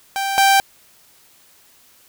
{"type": "tone pair in turn", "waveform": "sawtooth", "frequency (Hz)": [784, 784], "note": ["G5", "G5"], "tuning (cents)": [0, 0], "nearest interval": "unison", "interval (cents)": 0, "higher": "neither", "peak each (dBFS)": [-16, -7], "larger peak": "second", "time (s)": [[0.16, 0.38], [0.38, 0.6]], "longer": "neither", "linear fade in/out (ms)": 0, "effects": ["white hiss -52 dBFS RMS until 2.08 s"]}